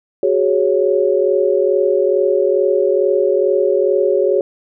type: chord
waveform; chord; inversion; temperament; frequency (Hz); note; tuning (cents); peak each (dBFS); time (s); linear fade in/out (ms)
sine; F# suspended second; none; equal with one note detuned; 373 / 415.3 / 554.4; F#4 / G#4 / C#5; +14 / 0 / 0; -16; 0.23-4.41; 2
effects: none